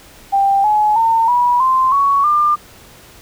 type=tone with pitch steps; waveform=sine; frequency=790 / 846.7 / 907.5 / 972.6 / 1042.4 / 1117.2 / 1197.4 Hz; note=G5 / G#5 / A#5 / B5 / C6 / C#6 / D6; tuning=+13 / +33 / -47 / -27 / -7 / +13 / +33 cents; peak=-10 dBFS; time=0.32-2.56 s; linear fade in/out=20 ms; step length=320 ms; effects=pink hiss -42 dBFS RMS until 3.21 s